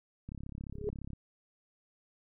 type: click train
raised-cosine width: 5 ms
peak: -30 dBFS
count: 30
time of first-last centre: 0.29-1.133 s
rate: 34.4 Hz
type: tone with exponential growth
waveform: sine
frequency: 417.3 Hz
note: G#4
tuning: 8 cents sharp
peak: -27 dBFS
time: 0.73-0.89 s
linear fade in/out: 1 ms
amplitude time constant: 34 ms
effects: none